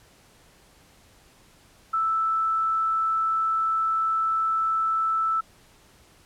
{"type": "tone", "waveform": "sine", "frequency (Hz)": 1318.5, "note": "E6", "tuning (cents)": 0, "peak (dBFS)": -21, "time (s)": [1.93, 5.41], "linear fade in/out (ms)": 10, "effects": ["pink hiss -56 dBFS RMS until 6.25 s", "low-pass 12000 Hz 12 dB/octave"]}